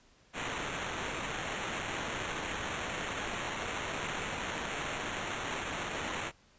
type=noise with sample-and-hold; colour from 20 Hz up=blue; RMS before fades=-37 dBFS; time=0.33-6.32 s; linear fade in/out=50 ms; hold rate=4900 Hz; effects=pink hiss -64 dBFS RMS until 6.58 s + resampled to 16000 Hz